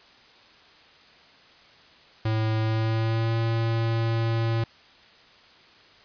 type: tone with pitch glide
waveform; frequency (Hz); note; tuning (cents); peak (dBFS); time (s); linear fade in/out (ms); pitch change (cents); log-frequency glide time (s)
square; 110.1 to 114.18; A2 to A#2; +2 to -35; -23; 2.25-4.64; 5; +63; 2.6-3.35
effects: white hiss -53 dBFS RMS until 6.04 s + resampled to 11025 Hz